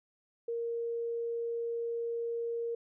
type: tone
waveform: sine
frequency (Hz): 466.2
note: A#4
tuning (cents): 0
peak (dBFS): -32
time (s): 0.48-2.75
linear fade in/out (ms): 5
effects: none